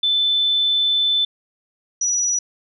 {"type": "tone pair in turn", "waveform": "sine", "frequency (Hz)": [3520, 5860], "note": ["A7", "F#8"], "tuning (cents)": [0, -18], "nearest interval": "major sixth", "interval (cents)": 882, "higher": "second", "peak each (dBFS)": [-15, -17], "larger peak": "first", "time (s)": [[0.03, 1.25], [2.01, 2.39]], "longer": "first", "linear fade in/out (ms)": 5, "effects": []}